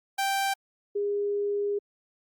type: tone pair in turn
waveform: sawtooth / sine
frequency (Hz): 784 / 407.7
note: G5 / G#4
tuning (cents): 0 / -32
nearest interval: major seventh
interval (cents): 1132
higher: first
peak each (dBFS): -21 / -25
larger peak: first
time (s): 0.18-0.54 / 0.95-1.79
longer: second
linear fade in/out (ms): 10
effects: Opus 48 kbps